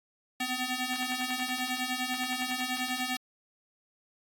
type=ring-modulated tone; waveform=10% pulse; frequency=506 Hz; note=B4; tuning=42 cents sharp; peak=-19 dBFS; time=0.4-3.17 s; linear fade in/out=5 ms; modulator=1270 Hz; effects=AAC 64 kbps